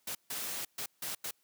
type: noise bursts at uneven times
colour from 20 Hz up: white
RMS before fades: -38 dBFS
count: 5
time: 0.07-0.15 / 0.3-0.65 / 0.78-0.86 / 1.02-1.15 / 1.24-1.31 s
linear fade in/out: 5 ms
effects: white hiss -73 dBFS RMS until 1.43 s + high-pass 100 Hz 12 dB/octave